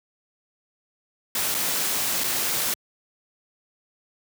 white noise with dropouts, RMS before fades -25 dBFS, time 1.35-2.74 s, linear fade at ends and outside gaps 2 ms, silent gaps 1.544-1.548 / 2.237-2.241 s, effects high-pass 100 Hz 12 dB/octave

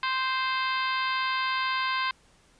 harmonic tone with a mistuned harmonic, 522 Hz, C5, 4 cents flat, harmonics 2 / 3 / 4 / 5 / 6 / 7 / 8 / 9, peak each -28 / -32 / -34 / -36 / -38 / -39 / -40 / -41 dBFS, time 0.03-2.11 s, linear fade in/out 2 ms, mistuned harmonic 9, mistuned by +34 cents, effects pink hiss -61 dBFS RMS until 2.59 s + resampled to 22050 Hz

